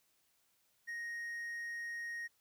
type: tone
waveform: triangle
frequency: 1870 Hz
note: A#6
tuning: 5 cents sharp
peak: -38 dBFS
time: 0.87-2.28 s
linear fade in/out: 20 ms
effects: white hiss -75 dBFS RMS until 2.4 s